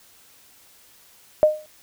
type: tone with exponential decay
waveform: sine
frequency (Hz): 613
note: D#5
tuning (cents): -26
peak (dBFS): -8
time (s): 1.43-1.66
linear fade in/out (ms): 0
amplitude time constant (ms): 50
effects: white hiss -53 dBFS RMS until 1.82 s